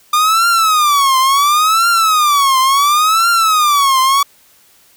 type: tone with vibrato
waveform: 45% pulse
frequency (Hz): 1203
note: D6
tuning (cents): +41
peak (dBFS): -9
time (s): 0.13-4.23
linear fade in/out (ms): 5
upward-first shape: triangle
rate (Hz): 0.71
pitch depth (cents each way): 260
effects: white hiss -49 dBFS RMS until 4.96 s